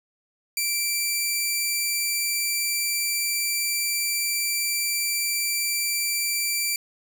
10% pulse tone, 2343 Hz, D7, 5 cents flat, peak -14 dBFS, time 0.57-6.76 s, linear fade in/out 2 ms, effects none

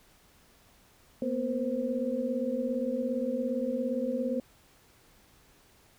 sine tone cluster, 231.9 / 249.3 / 475.6 / 523 Hz, A#3 / B3 / A#4 / C5, -9 / +16 / +35 / -1 cents, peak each -35 / -32 / -38 / -32 dBFS, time 1.22-4.4 s, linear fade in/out 2 ms, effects pink hiss -61 dBFS RMS until 5.98 s

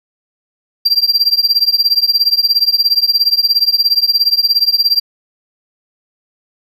triangle tone with tremolo, 4731 Hz, D8, 12 cents sharp, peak -4 dBFS, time 0.85-5 s, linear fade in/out 10 ms, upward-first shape triangle, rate 17 Hz, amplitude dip 100%, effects none

